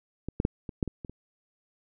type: clicks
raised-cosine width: 3 ms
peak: -20 / -12 / -10 / -23 / -12 / -21 / -25 / -29 dBFS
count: 8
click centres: 0.286 / 0.401 / 0.451 / 0.692 / 0.828 / 0.877 / 1.048 / 1.096 s
effects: none